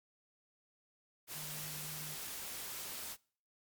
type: tone in noise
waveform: sine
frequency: 152.7 Hz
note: D#3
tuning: 32 cents flat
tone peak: -49 dBFS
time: 1.33-2.17 s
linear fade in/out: 50 ms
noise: white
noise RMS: -44 dBFS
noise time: 1.27-3.17 s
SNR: -8 dB
effects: noise-tail reverb RT60 0.5 s tail -25 dB re dry + MP3 96 kbps